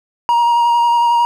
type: tone with vibrato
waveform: triangle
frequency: 945 Hz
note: A#5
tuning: 23 cents sharp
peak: -8 dBFS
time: 0.29-1.25 s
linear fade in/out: 0 ms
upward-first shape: square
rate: 11 Hz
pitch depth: 12 cents each way
effects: none